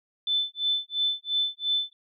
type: tone with tremolo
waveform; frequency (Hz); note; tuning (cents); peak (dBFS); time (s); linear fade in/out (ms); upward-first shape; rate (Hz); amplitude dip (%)
sine; 3520; A7; 0; -21; 0.27-1.93; 2; sine; 2.9; 100
effects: none